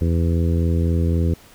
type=harmonic tone; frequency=83.8 Hz; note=E2; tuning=29 cents sharp; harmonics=1 / 2 / 3 / 4 / 5 / 6; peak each=-17 / -23 / -27 / -29 / -31 / -33 dBFS; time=0.01-1.34 s; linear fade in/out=5 ms; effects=pink hiss -48 dBFS RMS until 1.54 s